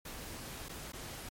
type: noise with dropouts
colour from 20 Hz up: pink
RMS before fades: -45 dBFS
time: 0.05-1.29 s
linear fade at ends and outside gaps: 5 ms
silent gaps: 0.686-0.692 / 0.921-0.932 s
effects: MP3 64 kbps